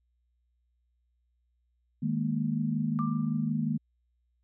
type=chord; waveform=sine; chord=D# suspended fourth; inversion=none; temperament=equal; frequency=155.56 / 207.7 / 233.1 Hz; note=D#3 / G#3 / A#3; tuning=0 / 0 / 0 cents; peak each=-31 / -32 / -30 dBFS; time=2.02-3.78 s; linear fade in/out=10 ms
type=tone with exponential decay; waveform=sine; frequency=1184 Hz; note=D6; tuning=14 cents sharp; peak=-31 dBFS; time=2.99-3.5 s; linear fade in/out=0 ms; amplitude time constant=110 ms
effects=added 60 Hz sine -70 dBFS peak until 4.43 s